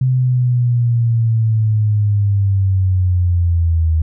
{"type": "linear sweep", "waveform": "sine", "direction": "down", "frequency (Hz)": [129.8, 79], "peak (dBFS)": -11, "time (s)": [0.01, 4.02], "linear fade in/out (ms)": 5, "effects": []}